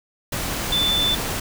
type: tone in noise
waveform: sine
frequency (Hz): 3520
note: A7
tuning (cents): 0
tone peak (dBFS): -18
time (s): 0.72-1.15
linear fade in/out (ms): 5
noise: pink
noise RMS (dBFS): -26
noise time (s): 0.32-1.4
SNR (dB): +5
effects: none